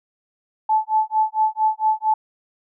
sine tone with tremolo, 869 Hz, A5, 22 cents flat, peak -13 dBFS, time 0.69-2.14 s, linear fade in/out 5 ms, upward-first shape sine, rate 4.4 Hz, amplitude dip 100%, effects none

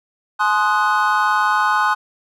triangle chord, Ab dominant seventh, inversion none, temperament equal with one note detuned, 849.5 / 1046.5 / 1244.5 / 1480 Hz, Ab5 / C6 / Eb6 / Gb6, +39 / 0 / 0 / 0 cents, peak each -18 dBFS, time 0.39-1.95 s, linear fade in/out 20 ms, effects none

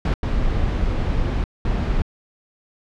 brown noise bursts at uneven times, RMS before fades -20 dBFS, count 3, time 0.05-0.14 / 0.23-1.44 / 1.65-2.02 s, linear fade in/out 2 ms, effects low-pass 4000 Hz 12 dB/octave

